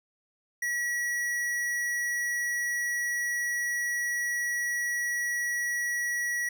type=tone with tanh clipping; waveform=sine; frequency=1927 Hz; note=B6; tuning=43 cents flat; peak=-29 dBFS; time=0.62-6.49 s; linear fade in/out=5 ms; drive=17 dB; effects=none